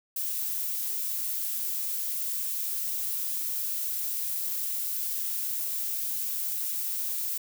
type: noise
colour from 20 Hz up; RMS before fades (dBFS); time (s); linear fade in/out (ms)
violet; -31; 0.16-7.38; 5
effects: none